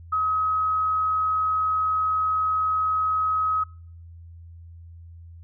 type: tone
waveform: sine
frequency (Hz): 1272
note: D#6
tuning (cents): +38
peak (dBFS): -20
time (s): 0.12-3.64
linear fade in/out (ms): 10
effects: noise-tail reverb RT60 0.6 s tail -26 dB re dry + added 84 Hz sine -41 dBFS peak until 5.43 s